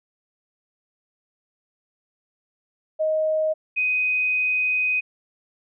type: tone pair in turn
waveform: sine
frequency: 626 / 2504 Hz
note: D#5 / D#7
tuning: +10 / +10 cents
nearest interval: 2 octaves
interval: 2400 cents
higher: second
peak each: -19 dBFS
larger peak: neither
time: 2.99-3.54 / 3.76-5.01 s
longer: second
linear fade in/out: 20 ms
effects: none